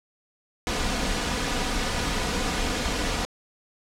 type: noise with comb filter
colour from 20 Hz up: pink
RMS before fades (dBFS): -26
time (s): 0.67-3.25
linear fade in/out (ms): 0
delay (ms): 4.1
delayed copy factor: +0.5
effects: low-pass 7000 Hz 12 dB/octave